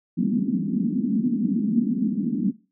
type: band-pass noise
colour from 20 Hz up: white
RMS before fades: -23 dBFS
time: 0.17-2.52 s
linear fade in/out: 20 ms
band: 190 to 260 Hz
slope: 48 dB/octave
effects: noise-tail reverb RT60 0.3 s tail -19 dB re dry